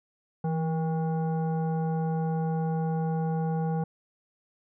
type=tone with frequency modulation; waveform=sine; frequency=163.9 Hz; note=E3; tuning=10 cents flat; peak=-25 dBFS; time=0.44-3.84 s; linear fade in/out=5 ms; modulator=639 Hz; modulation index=0.66; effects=none